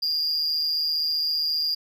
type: tone with amplitude modulation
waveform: triangle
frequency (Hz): 4808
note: D8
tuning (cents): +40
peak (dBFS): -18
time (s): 0.02-1.75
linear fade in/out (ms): 10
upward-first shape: sine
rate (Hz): 155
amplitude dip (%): 70
effects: none